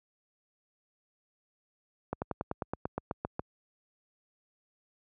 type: slowing click train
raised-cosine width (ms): 1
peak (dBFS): -18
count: 12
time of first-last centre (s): 2.13-3.394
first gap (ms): 89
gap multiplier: 1.05
effects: high-pass 60 Hz 12 dB/octave